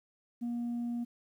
sine tone, 238.1 Hz, A#3, 37 cents sharp, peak -30 dBFS, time 0.41-1.05 s, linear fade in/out 20 ms, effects tanh soft clip ceiling -31 dBFS + 11-bit

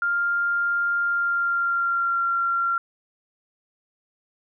sine tone with pitch glide, 1399 to 1375.8 Hz, F6 to F6, +3 to -26 cents, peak -20 dBFS, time 0.02-2.78 s, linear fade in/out 2 ms, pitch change -29 cents, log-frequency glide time 1.05-2.24 s, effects none

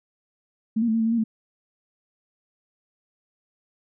sine tone with pitch steps, 220.4 / 235.6 / 220.3 / 227.5 / 222.7 / 226.7 / 233.5 / 221 Hz, A3 / A#3 / A3 / A#3 / A3 / A#3 / A#3 / A3, +3 / +19 / +2 / -42 / +21 / -48 / +3 / +8 cents, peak -19 dBFS, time 0.76-1.24 s, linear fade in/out 10 ms, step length 60 ms, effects none

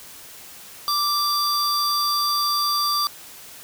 square tone pair together, 1174.7 / 4712 Hz, D6 / D8, 0 / +5 cents, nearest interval 2 octaves, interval 2405 cents, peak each -23 dBFS, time 0.88-3.07 s, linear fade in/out 0 ms, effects white hiss -42 dBFS RMS until 3.63 s

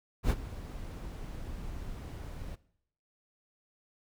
brown noise with ADSR envelope, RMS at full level -24 dBFS, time 0.23-2.56 s, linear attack 70 ms, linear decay 45 ms, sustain -17 dB, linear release 17 ms, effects noise-tail reverb RT60 0.7 s tail -20 dB re dry

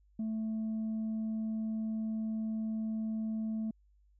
sine tone, 220 Hz, A3, in tune, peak -30 dBFS, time 0.19-3.71 s, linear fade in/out 5 ms, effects tanh soft clip ceiling -31 dBFS + added 50 Hz sine -63 dBFS peak until 4.19 s

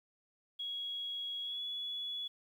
sine tone with pitch glide, 3322 to 3396 Hz, G#7 to G#7, 0 to +38 cents, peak -37 dBFS, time 0.59-2.28 s, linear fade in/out 10 ms, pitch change +38 cents, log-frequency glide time 1.42-1.61 s, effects 11-bit

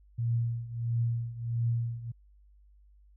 sine tone with tremolo, 117.1 Hz, A#2, 8 cents sharp, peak -24 dBFS, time 0.18-2.12 s, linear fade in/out 10 ms, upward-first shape triangle, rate 1.5 Hz, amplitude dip 85%, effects added 50 Hz sine -56 dBFS peak until 3.16 s

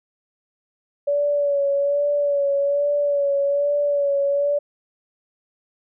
sine tone with vibrato, 570 Hz, C#5, 48 cents sharp, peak -17 dBFS, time 1.07-4.59 s, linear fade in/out 10 ms, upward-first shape sine, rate 1.2 Hz, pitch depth 31 cents each way, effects none

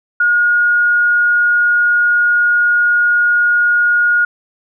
sine tone, 1436 Hz, F6, 48 cents sharp, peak -9 dBFS, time 0.2-4.25 s, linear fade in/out 5 ms, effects none

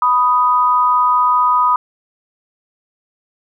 sine tone pair together, 989.4 / 1244.5 Hz, B5 / D#6, +3 / 0 cents, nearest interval major third, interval 397 cents, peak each -13 dBFS, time 0.02-1.76 s, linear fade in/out 2 ms, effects none

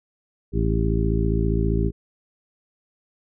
harmonic tone with a mistuned harmonic, 55 Hz, A1, in tune, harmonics 1 / 2 / 3 / 4 / 5 / 6 / 7, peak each -22 / -25 / -26 / -29 / -32 / -30 / -28 dBFS, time 0.52-1.92 s, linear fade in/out 50 ms, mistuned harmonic 7, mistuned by +60 cents, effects none

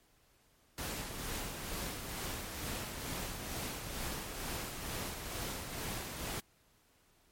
pink noise with tremolo, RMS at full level -39 dBFS, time 0.78-6.4 s, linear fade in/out 0 ms, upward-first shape sine, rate 2.2 Hz, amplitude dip 40%, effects pink hiss -69 dBFS RMS until 7.31 s + MP3 64 kbps

